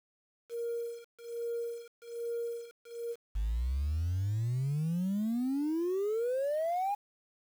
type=tone with tremolo; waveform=sine; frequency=469 Hz; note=A#4; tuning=11 cents sharp; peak=-31 dBFS; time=0.49-3.16 s; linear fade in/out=50 ms; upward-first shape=sine; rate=1.2 Hz; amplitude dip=100%
type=exponential sweep; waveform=sine; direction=up; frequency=49.09 to 830.6 Hz; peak=-27 dBFS; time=3.35-6.95 s; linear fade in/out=10 ms
effects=tanh soft clip ceiling -27 dBFS + 9-bit